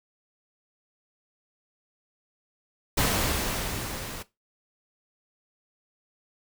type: noise with level ramp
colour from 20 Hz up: pink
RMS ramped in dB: -23 to -38 dBFS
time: 2.97-4.23 s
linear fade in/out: 10 ms
effects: noise-tail reverb RT60 0.2 s tail -17 dB re dry